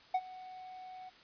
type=tone with ADSR envelope; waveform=triangle; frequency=743 Hz; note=F#5; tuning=7 cents sharp; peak=-24 dBFS; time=0.14-1.1 s; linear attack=7 ms; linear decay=53 ms; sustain=-20 dB; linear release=17 ms; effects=white hiss -59 dBFS RMS until 1.23 s + resampled to 11025 Hz